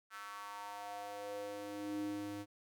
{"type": "tone with high-pass filter sweep", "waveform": "square", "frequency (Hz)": 102.2, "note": "G#2", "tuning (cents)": -27, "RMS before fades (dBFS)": -44, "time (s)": [0.1, 2.46], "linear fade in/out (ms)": 50, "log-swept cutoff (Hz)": [1400, 210], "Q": 4.2, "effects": []}